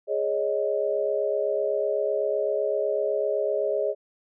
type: chord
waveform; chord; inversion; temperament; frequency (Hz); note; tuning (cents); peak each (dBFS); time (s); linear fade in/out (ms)
sine; Ab suspended fourth; none; equal; 415.3 / 554.4 / 622.3; Ab4 / Db5 / Eb5; 0 / 0 / 0; -27; 0.07-3.95; 50
effects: none